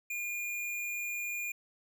square tone, 2421 Hz, D#7, 48 cents flat, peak -35 dBFS, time 0.1-1.52 s, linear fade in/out 5 ms, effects none

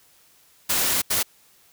white noise bursts at uneven times, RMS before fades -22 dBFS, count 2, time 0.69-1.02 / 1.1-1.23 s, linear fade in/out 10 ms, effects white hiss -57 dBFS RMS until 1.72 s

